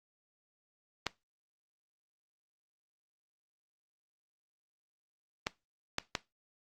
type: clicks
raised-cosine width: 0.2 ms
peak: -13 dBFS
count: 4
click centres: 1.067 / 5.469 / 5.984 / 6.152 s
effects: noise-tail reverb RT60 0.2 s tail -18 dB re dry + Opus 24 kbps